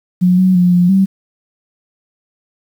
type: tone with pitch steps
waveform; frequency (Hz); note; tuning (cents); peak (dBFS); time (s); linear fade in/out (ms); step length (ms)
sine; 180.6 / 185.9 / 178.3 / 177.1 / 192.6; F#3 / F#3 / F3 / F3 / G3; -42 / +8 / +36 / +24 / -30; -7; 0.21-1.06; 20; 170
effects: 7-bit